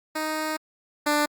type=tone pair in turn; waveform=10% pulse; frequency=311.1 / 296 Hz; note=D#4 / D4; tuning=0 / +14 cents; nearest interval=minor second; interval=86 cents; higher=first; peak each=-18 / -12 dBFS; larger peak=second; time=0.15-0.57 / 1.06-1.26 s; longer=first; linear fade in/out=10 ms; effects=Opus 48 kbps